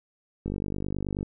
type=click train; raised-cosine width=3 ms; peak=-18 dBFS; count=39; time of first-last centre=0.46-1.229 s; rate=49.4 Hz; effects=none